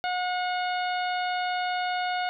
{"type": "harmonic tone", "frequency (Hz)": 725, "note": "F#5", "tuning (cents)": -35, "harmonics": [1, 2, 3, 4, 5, 6], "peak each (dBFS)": [-27, -33, -37, -39, -41, -43], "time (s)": [0.04, 2.29], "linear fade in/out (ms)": 0, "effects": []}